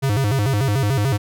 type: tone with vibrato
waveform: square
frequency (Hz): 118.5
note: A#2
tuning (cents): +29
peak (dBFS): -17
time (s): 0.02-1.18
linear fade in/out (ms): 20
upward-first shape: square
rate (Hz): 6.8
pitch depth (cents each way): 240
effects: none